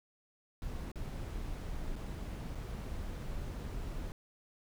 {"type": "noise with dropouts", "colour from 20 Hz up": "brown", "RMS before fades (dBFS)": -40, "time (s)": [0.62, 4.12], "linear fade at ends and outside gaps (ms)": 1, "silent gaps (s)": [[0.917, 0.957], [1.957, 1.962], [2.55, 2.554]], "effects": []}